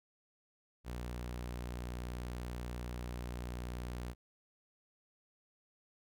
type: tone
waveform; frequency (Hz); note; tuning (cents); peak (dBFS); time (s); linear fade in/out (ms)
sawtooth; 60.6; B1; -32; -36; 0.84-4.15; 50
effects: none